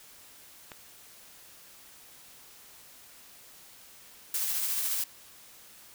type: click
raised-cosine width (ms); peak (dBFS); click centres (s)
0.3; -26; 0.718
type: noise with tremolo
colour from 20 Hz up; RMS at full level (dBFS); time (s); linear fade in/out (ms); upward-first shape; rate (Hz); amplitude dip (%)
blue; -29; 4.34-5.04; 2; triangle; 14; 35
effects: white hiss -53 dBFS RMS until 5.94 s